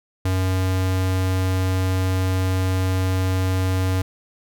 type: tone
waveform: square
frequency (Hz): 93.4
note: F#2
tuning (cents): +17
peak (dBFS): -19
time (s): 0.25-4.02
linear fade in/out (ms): 5
effects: none